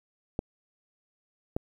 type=clicks; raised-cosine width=2 ms; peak=-15 dBFS; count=2; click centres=0.391 / 1.565 s; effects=9-bit